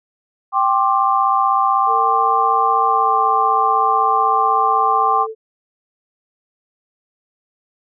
sine chord, G suspended fourth, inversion none, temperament equal with one note detuned, 784 / 1058.7 / 1174.7 Hz, G5 / C6 / D6, 0 / +20 / 0 cents, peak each -17 dBFS, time 0.52-5.27 s, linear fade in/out 50 ms
sine tone with pitch glide, 453.1 to 442 Hz, A#4 to A4, -49 to +8 cents, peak -24 dBFS, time 1.86-5.35 s, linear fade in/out 50 ms, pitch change -43 cents, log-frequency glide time 2.87-3.14 s
effects none

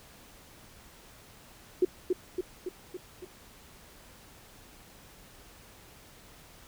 sine tone with echo, 364.7 Hz, F#4, 25 cents flat, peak -19 dBFS, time 1.82-1.85 s, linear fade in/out 5 ms, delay 280 ms, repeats 5, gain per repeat -4 dB, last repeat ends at 3.25 s, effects pink hiss -54 dBFS RMS until 6.67 s

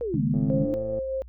sine linear two-way sweep, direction down then up, 498.1 to 228.1 to 298.6 Hz, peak -26 dBFS, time 0.01-0.74 s, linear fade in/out 0 ms, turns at 0.22 s
sine chord, C# suspended second, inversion none, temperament equal, 138.59 / 155.56 / 207.7 Hz, C#3 / D#3 / G#3, 0 / 0 / 0 cents, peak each -27 dBFS, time 0.14-0.65 s, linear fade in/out 2 ms
click train, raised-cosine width 2 ms, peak -25 dBFS, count 73, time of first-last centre 0.34-0.989 s, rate 111 Hz
sine tone with tremolo, 530 Hz, C5, 22 cents sharp, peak -25 dBFS, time 0.5-1.22 s, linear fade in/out 0 ms, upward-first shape sine, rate 4.9 Hz, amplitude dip 30%
effects added 60 Hz sine -42 dBFS peak until 1.28 s

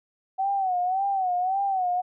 sine tone with vibrato, 754 Hz, F#5, 32 cents sharp, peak -22 dBFS, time 0.38-2.02 s, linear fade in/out 20 ms, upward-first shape sine, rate 1.8 Hz, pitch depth 97 cents each way, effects none

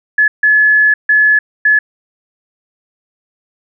sine tone bursts at uneven times, 1710 Hz, A6, 50 cents flat, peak -6 dBFS, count 4, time 0.18-0.28 / 0.43-0.94 / 1.09-1.39 / 1.65-1.79 s, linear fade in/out 5 ms, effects none

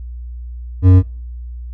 triangle tone with hard clipping, 92.4 Hz, F#2, 2 cents flat, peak -6 dBFS, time 0.82-1.03 s, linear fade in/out 50 ms, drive 12 dB, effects noise-tail reverb RT60 0.5 s tail -26 dB re dry + added 60 Hz sine -26 dBFS peak until 1.73 s

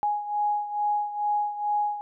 sine beating tone pair, 830.6 / 832.9 Hz, G#5 / G#5, 0 / +5 cents, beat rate 2.3 Hz, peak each -25 / -30 dBFS, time 0.03-2.01 s, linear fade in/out 0 ms, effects none

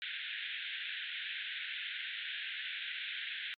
white band-pass noise, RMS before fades -41 dBFS, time 0.02-3.54 s, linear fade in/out 0 ms, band 1500 to 3700 Hz, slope 96 dB/octave, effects MP3 96 kbps

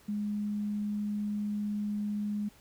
sine tone, 207.7 Hz, G#3, in tune, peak -30 dBFS, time 0.08-2.49 s, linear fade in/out 10 ms, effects pink hiss -60 dBFS RMS until 2.6 s

